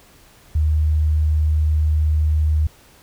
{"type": "tone", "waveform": "sine", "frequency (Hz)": 76.9, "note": "D#2", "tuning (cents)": -20, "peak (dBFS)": -14, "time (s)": [0.55, 2.67], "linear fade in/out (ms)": 5, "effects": ["pink hiss -50 dBFS RMS until 3.02 s"]}